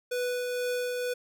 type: tone with tremolo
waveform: square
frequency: 493.9 Hz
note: B4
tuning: in tune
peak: -28 dBFS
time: 0.11-1.14 s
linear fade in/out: 10 ms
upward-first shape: triangle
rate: 2.1 Hz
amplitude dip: 30%
effects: none